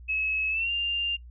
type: tone with pitch glide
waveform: sine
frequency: 2578 to 2795 Hz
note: E7 to F7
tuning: -39 to +1 cents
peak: -25 dBFS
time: 0.08-1.17 s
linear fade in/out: 20 ms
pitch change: +140 cents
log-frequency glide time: 0.5-0.71 s
effects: noise-tail reverb RT60 0.1 s tail -24 dB re dry + added 60 Hz sine -43 dBFS peak until 1.3 s